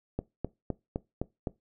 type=click train; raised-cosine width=2 ms; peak=-17 dBFS; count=6; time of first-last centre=0.19-1.472 s; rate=3.9 Hz; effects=noise-tail reverb RT60 0.2 s tail -20 dB re dry